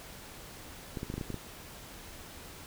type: clicks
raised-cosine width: 3 ms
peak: -23 dBFS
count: 8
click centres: 0.972 / 1.031 / 1.101 / 1.14 / 1.18 / 1.212 / 1.303 / 1.343 s
effects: pink hiss -48 dBFS RMS until 2.66 s